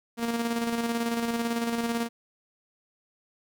sawtooth tone with tremolo, 233.1 Hz, A#3, in tune, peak -21 dBFS, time 0.17-2.09 s, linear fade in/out 50 ms, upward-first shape square, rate 18 Hz, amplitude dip 40%, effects none

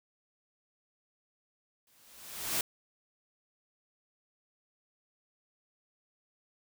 white noise with exponential growth, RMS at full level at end -29 dBFS, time 1.87-2.61 s, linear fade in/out 2 ms, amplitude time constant 160 ms, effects none

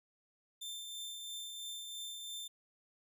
sawtooth tone with tremolo, 3569 Hz, A7, 24 cents sharp, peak -38 dBFS, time 0.61-2.48 s, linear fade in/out 10 ms, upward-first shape triangle, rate 3 Hz, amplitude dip 35%, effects none

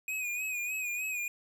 square tone with vibrato, 2489 Hz, D#7, in tune, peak -33 dBFS, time 0.08-1.28 s, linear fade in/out 2 ms, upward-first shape sine, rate 3.3 Hz, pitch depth 58 cents each way, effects none

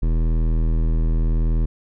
sine tone with hard clipping, 40.4 Hz, E1, 34 cents flat, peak -18 dBFS, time 0.02-1.66 s, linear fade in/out 10 ms, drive 15 dB, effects none

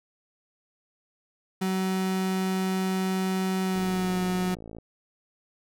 35% pulse tone with pitch glide, 188.3 to 182.83 Hz, F#3 to F#3, +31 to -20 cents, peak -23 dBFS, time 1.61-4.55 s, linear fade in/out 10 ms, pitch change -51 cents, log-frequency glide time 3.63-4.18 s
click train, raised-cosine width 2 ms, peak -28 dBFS, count 58, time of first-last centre 3.76-4.785 s, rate 55.6 Hz
effects none

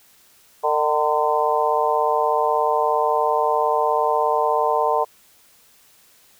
harmonic tone with a mistuned harmonic, 151.4 Hz, D#3, 47 cents flat, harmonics 3 / 4 / 5 / 6 / 7, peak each -23 / -23 / -23 / -23 / -23 dBFS, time 0.63-5.05 s, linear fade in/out 20 ms, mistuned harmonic 7, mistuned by -58 cents, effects white hiss -54 dBFS RMS until 6.39 s

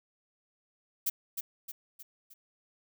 violet noise with echo, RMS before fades -29 dBFS, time 1.06-1.1 s, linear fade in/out 10 ms, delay 310 ms, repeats 4, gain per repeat -6 dB, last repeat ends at 2.34 s, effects none

